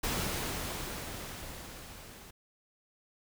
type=noise with level ramp; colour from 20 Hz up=pink; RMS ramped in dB=-32 to -51 dBFS; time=0.03-2.31 s; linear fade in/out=10 ms; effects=none